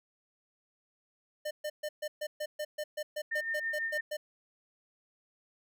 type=tone bursts; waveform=square; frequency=603 Hz; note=D5; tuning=46 cents sharp; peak=-34 dBFS; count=15; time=1.45-4.17 s; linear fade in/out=10 ms; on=60 ms; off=130 ms
type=tone with tremolo; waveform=sine; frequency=1816 Hz; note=A#6; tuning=46 cents flat; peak=-30 dBFS; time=3.31-4.01 s; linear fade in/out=10 ms; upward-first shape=sine; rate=6.1 Hz; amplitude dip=55%
effects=none